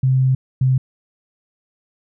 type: tone pair in turn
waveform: sine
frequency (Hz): 130.81 / 130.2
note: C3 / C3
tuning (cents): 0 / -8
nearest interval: unison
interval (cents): 8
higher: first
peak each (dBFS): -12 / -12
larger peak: neither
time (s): 0.03-0.35 / 0.61-0.78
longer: first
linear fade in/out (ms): 5
effects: none